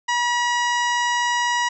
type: harmonic tone with a mistuned harmonic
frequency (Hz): 964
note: B5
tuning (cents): -42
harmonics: 1 / 2 / 3 / 4 / 5 / 6 / 7 / 8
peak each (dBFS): -21 / -23 / -29 / -35 / -37 / -33 / -38 / -40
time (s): 0.08-1.69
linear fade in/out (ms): 10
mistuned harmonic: 5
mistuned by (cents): +46
effects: none